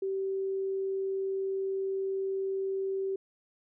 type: tone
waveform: sine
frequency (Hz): 386.4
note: G4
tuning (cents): -25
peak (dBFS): -29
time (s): 0.02-3.16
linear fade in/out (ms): 5
effects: none